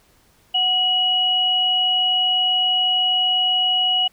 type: tone pair together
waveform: sine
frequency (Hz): 740 / 2913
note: F#5 / F#7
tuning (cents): 0 / -28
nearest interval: 2 octaves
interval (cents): 2372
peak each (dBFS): -25 / -16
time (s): 0.54-4.08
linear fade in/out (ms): 10
effects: pink hiss -57 dBFS RMS until 4.12 s